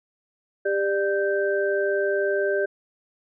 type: tone cluster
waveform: sine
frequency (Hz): 398.1 / 594 / 1560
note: G4 / D5 / G6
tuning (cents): +27 / +20 / -9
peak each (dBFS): -23 / -25 / -28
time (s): 0.65-2.66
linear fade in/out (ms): 10
effects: none